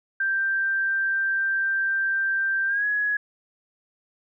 sine tone with pitch glide, 1574 to 1677.3 Hz, G6 to G#6, +7 to +17 cents, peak -21 dBFS, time 0.2-3.17 s, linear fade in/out 5 ms, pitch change +110 cents, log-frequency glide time 2.67-2.85 s, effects none

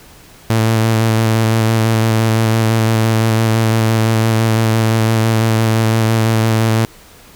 sawtooth tone with vibrato, 111.9 Hz, A2, 30 cents sharp, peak -7 dBFS, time 0.5-6.85 s, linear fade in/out 0 ms, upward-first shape square, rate 5.9 Hz, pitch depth 17 cents each way, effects pink hiss -42 dBFS RMS until 7.35 s

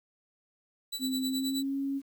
sawtooth tone with tremolo, 3951 Hz, B7, in tune, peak -29 dBFS, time 0.92-1.63 s, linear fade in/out 10 ms, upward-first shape sine, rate 9.5 Hz, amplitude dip 80%
sine tone with pitch glide, 261.6 to 275.2 Hz, C4 to C#4, 0 to -12 cents, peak -29 dBFS, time 0.99-2.02 s, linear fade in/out 50 ms, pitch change +88 cents, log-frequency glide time 1.24-1.75 s
effects 10-bit

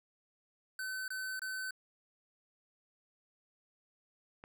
square tone bursts, 1523 Hz, F#6, 50 cents sharp, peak -38 dBFS, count 3, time 0.79-1.708 s, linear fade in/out 2 ms, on 290 ms, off 24 ms
click, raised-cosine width 0.5 ms, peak -34 dBFS, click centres 4.439 s
effects none

